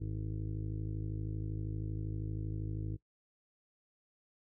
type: harmonic tone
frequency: 52.7 Hz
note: G#1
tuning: 26 cents sharp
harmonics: 1 / 2 / 3 / 5 / 6 / 7 / 8 / 9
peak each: -41 / -38 / -45 / -54 / -46 / -55 / -58 / -60 dBFS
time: 0-2.97 s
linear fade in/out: 20 ms
effects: noise-tail reverb RT60 0.1 s tail -19 dB re dry